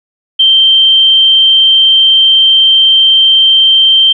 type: tone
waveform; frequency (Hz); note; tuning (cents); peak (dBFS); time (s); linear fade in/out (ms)
sine; 3136; G7; 0; -3; 0.39-4.13; 10
effects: none